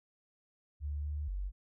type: tone with pitch steps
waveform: sine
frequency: 73.1 / 74 / 47.6 Hz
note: D2 / D2 / F#1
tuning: -7 / +14 / +50 cents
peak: -34 dBFS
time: 0.8-1.52 s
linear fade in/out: 50 ms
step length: 240 ms
effects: none